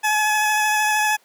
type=tone with vibrato; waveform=20% pulse; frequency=851 Hz; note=G#5; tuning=42 cents sharp; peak=-12 dBFS; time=0.03-1.17 s; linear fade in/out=20 ms; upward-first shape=sine; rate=13 Hz; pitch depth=16 cents each way; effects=pink hiss -57 dBFS RMS until 1.24 s + high-pass 400 Hz 12 dB/octave